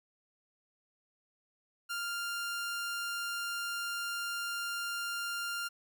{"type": "tone", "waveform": "sawtooth", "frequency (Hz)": 1396.9, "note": "F6", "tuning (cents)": 0, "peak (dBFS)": -31, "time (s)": [1.89, 5.69], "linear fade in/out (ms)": 20, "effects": []}